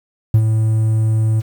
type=tone with ADSR envelope; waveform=triangle; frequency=110 Hz; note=A2; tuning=in tune; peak=-3 dBFS; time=0.34-1.42 s; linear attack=4 ms; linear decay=63 ms; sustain=-7 dB; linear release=28 ms; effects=tanh soft clip ceiling -1 dBFS + 7-bit